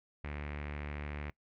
sawtooth tone with low-pass filter, 73.42 Hz, D2, in tune, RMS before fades -41 dBFS, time 0.24-1.3 s, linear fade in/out 0 ms, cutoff 2200 Hz, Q 3.5, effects noise-tail reverb RT60 0.1 s tail -22 dB re dry

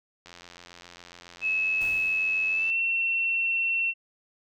click train, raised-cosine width 0.2 ms, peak -28 dBFS, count 214, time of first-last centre 0.26-2.7 s, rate 87.3 Hz
sine tone with pitch glide, 2587 to 2709 Hz, E7 to E7, -33 to +47 cents, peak -23 dBFS, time 1.41-3.94 s, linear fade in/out 50 ms, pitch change +80 cents, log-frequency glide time 2.49-2.77 s
pink noise with exponential decay, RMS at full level -42 dBFS, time 1.81-2.69 s, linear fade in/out 2 ms, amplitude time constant 190 ms
effects none

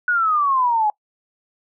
sine exponential sweep, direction down, 1480 to 828 Hz, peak -15 dBFS, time 0.08-0.9 s, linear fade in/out 2 ms, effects noise-tail reverb RT60 0.1 s tail -24 dB re dry

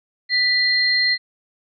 sine tone pair together, 1975.5 / 4186 Hz, B6 / C8, 0 / 0 cents, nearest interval octave + minor second, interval 1300 cents, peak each -18 dBFS, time 0.29-1.18 s, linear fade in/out 50 ms, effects none

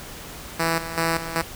5% pulse tone with tremolo, 164.81 Hz, E3, in tune, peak -9 dBFS, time 0.59-1.42 s, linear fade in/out 10 ms, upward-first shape square, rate 2.6 Hz, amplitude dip 70%, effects pink hiss -38 dBFS RMS until 1.55 s

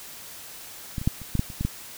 clicks, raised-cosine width 5 ms, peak -16 / -21 / -8 / -27 / -12 / -9 / -26 / -15 / -11 dBFS, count 9, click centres 0.982 / 1.015 / 1.075 / 1.217 / 1.353 / 1.394 / 1.502 / 1.61 / 1.65 s, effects white hiss -42 dBFS RMS until 1.97 s

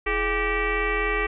sine tone with frequency modulation, 1176 Hz, D6, 2 cents sharp, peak -21 dBFS, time 0.06-1.27 s, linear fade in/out 10 ms, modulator 378 Hz, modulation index 3.4, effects none

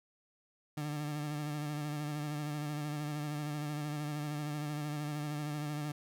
30% pulse tone with vibrato, 148.8 Hz, D3, 23 cents sharp, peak -33 dBFS, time 0.77-5.92 s, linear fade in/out 5 ms, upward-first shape sine, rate 13 Hz, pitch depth 35 cents each way, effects none

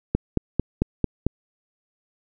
click train, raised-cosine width 3 ms, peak -6 dBFS, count 6, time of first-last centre 0.15-1.266 s, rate 4.48 Hz, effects none

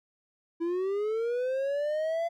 triangle linear sweep, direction up, 329.6 to 683 Hz, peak -25 dBFS, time 0.6-2.29 s, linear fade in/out 20 ms, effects none

